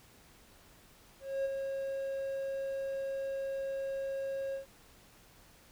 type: tone with ADSR envelope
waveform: triangle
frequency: 543 Hz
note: C#5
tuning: 36 cents flat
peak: -27 dBFS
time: 1.2-4.66 s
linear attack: 250 ms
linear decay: 23 ms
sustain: -5 dB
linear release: 120 ms
effects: pink hiss -60 dBFS RMS until 5.71 s